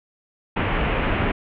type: low-pass noise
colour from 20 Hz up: pink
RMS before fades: -22 dBFS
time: 0.56-1.32 s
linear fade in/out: 10 ms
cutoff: 2900 Hz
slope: 48 dB/octave
effects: none

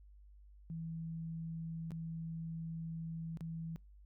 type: tone with dropouts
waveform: sine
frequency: 163.5 Hz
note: E3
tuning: 14 cents flat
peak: -40 dBFS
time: 0.7-3.76 s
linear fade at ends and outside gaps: 0 ms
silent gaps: 1.907-1.918 / 3.372-3.408 s
effects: noise-tail reverb RT60 0.3 s tail -26 dB re dry + added 50 Hz sine -56 dBFS peak until 4.05 s

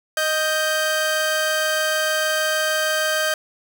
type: tone pair together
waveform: sawtooth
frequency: 622.7 / 1570 Hz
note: D#5 / G6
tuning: +1 / +2 cents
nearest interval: octave + major third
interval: 1601 cents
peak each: -18 dBFS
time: 0.17-3.34 s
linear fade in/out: 2 ms
effects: none

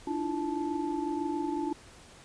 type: tone cluster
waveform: sine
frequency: 294.9 / 321 / 342.8 / 873 Hz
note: D4 / E4 / F4 / A5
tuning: +7 / -46 / -32 / -14 cents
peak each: -33 / -38 / -34 / -36 dBFS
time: 0.07-1.73 s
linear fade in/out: 5 ms
effects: pink hiss -53 dBFS RMS until 2.24 s + resampled to 22050 Hz

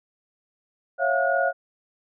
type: tone cluster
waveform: sine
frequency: 550 / 666 / 710 / 1445 Hz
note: C#5 / E5 / F5 / F#6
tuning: -14 / +18 / +28 / -41 cents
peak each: -25 dBFS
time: 0.98-1.53 s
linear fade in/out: 50 ms
effects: none

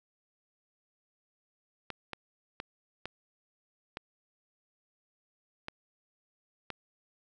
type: clicks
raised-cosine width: 0.3 ms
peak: -21 dBFS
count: 7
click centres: 1.903 / 2.133 / 2.601 / 3.056 / 3.971 / 5.684 / 6.703 s
effects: none

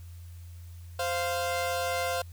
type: tone pair together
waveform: sawtooth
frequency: 521 / 695.5 Hz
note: C5 / F5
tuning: -7 / -7 cents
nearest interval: perfect fourth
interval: 500 cents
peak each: -27 dBFS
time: 0.99-2.22 s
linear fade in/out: 5 ms
effects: added 86 Hz sine -42 dBFS peak until 2.32 s + white hiss -60 dBFS RMS until 2.32 s

